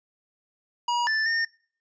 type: tone with pitch steps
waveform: square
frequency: 959 / 1760 / 1824 Hz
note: A#5 / A6 / A#6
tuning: +49 / 0 / -38 cents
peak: -23 dBFS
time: 0.88-1.45 s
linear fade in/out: 5 ms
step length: 190 ms
effects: noise-tail reverb RT60 0.5 s tail -23 dB re dry + resampled to 16000 Hz